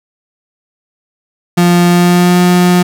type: tone with pitch glide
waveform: 35% pulse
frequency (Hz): 175 to 178.47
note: F3 to F3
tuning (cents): +4 to +38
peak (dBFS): -4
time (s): 1.57-2.83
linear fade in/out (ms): 10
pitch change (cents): +34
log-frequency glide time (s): 1.89-2.39
effects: none